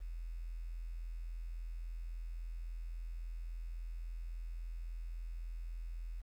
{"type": "tone with quantisation", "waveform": "sine", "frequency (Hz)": 41.81, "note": "E1", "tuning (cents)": 25, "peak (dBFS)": -40, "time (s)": [0, 6.22], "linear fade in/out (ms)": 20, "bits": 11, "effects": []}